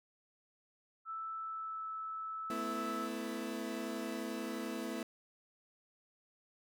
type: tone with pitch glide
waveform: sine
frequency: 1318.5 to 1308.6 Hz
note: E6 to E6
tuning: 0 to -13 cents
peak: -39 dBFS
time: 1.05-3.1 s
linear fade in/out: 50 ms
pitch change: -13 cents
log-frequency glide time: 1.36-1.88 s
type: chord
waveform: 30% pulse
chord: A suspended second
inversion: none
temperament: equal with one note detuned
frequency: 220 / 251.4 / 329.6 Hz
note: A3 / B3 / E4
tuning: 0 / +31 / 0 cents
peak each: -40 dBFS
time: 2.5-5.03 s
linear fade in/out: 2 ms
effects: none